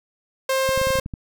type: tone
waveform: sawtooth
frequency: 530 Hz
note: C5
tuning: 22 cents sharp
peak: -15 dBFS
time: 0.49-1 s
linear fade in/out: 5 ms
type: clicks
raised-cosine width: 5 ms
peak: -18 dBFS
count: 9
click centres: 0.691 / 0.776 / 0.815 / 0.871 / 0.905 / 0.955 / 0.988 / 1.061 / 1.138 s
effects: none